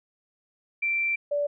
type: tone pair in turn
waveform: sine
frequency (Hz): 2349 / 580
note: D7 / D5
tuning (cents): 0 / -22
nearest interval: 2 octaves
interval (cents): 2422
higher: first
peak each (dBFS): -23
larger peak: neither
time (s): 0.82-1.16 / 1.31-1.47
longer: first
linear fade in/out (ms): 10
effects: none

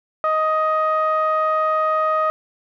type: tone with low-pass filter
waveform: sawtooth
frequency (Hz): 626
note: D#5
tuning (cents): +10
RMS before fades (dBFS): -19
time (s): 0.24-2.3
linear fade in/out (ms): 0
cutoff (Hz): 1300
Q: 3.5
effects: none

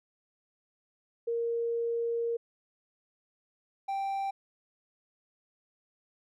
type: tone pair in turn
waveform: sine / triangle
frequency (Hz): 466.2 / 784.1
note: A#4 / G5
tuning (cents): 0 / 0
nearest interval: major sixth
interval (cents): 900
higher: second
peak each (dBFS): -28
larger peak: neither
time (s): 1.27-2.37 / 3.88-4.31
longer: first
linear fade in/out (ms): 10
effects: none

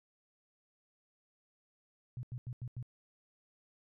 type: tone bursts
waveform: sine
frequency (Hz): 123.4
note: B2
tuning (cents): -1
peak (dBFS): -38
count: 5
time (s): 2.17-2.827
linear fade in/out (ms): 0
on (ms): 61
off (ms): 88
effects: none

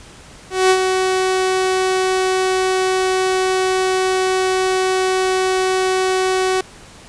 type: tone with ADSR envelope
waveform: sawtooth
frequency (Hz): 374.7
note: F#4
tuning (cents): +22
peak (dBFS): -5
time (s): 0.5-6.61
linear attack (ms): 200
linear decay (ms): 66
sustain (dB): -6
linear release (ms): 4
effects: pink hiss -41 dBFS RMS until 7.08 s + resampled to 22050 Hz

